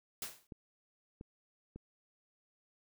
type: noise with exponential decay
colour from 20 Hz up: white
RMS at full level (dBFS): -38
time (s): 0.22-0.47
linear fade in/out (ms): 2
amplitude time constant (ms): 54
type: clicks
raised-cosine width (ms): 3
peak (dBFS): -34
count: 3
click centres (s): 0.522 / 1.211 / 1.76
effects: none